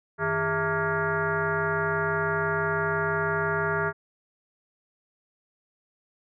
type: tone with frequency modulation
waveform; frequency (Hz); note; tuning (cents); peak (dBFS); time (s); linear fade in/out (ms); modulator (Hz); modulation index
sine; 908; A#5; -46; -23; 0.18-3.93; 50; 250; 3.1
effects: none